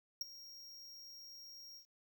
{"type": "tone with ADSR envelope", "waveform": "square", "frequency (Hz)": 5588, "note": "F8", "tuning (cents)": 0, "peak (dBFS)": -34, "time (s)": [0.21, 1.86], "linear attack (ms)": 3, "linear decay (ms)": 18, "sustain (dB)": -18, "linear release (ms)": 95, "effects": ["12-bit"]}